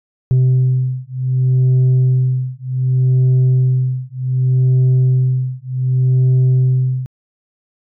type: beating tone pair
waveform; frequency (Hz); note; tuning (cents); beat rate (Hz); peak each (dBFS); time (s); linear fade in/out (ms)
sine; 128.2 / 128.86; C3 / C3; -35 / -26; 0.66; -12; 0.31-7.06; 0
effects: tanh soft clip ceiling -8 dBFS